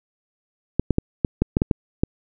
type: clicks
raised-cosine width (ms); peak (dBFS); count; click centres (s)
3; -4; 9; 0.796 / 0.907 / 0.984 / 1.248 / 1.42 / 1.569 / 1.619 / 1.712 / 2.035
effects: none